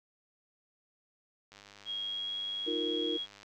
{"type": "click train", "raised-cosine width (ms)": 0.2, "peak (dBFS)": -35, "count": 194, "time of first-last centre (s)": [1.52, 3.431], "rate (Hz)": 101}
{"type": "tone with pitch glide", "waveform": "sine", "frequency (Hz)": [3277, 3309], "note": ["G#7", "G#7"], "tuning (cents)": [-24, -7], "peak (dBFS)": -34, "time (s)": [1.85, 3.27], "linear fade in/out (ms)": 50, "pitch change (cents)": 17, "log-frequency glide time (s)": [2.05, 2.31]}
{"type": "chord", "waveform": "sine", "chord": "Eb suspended second", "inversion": "none", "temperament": "equal", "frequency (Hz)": [311.1, 349.2, 466.2], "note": ["Eb4", "F4", "Bb4"], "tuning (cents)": [0, 0, 0], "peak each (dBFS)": -36, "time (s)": [2.66, 3.18], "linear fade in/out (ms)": 20}
{"effects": []}